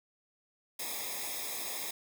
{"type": "noise with comb filter", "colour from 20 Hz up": "white", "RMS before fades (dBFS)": -38, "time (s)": [0.79, 1.91], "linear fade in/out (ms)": 5, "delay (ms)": 0.68, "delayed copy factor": -0.9, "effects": []}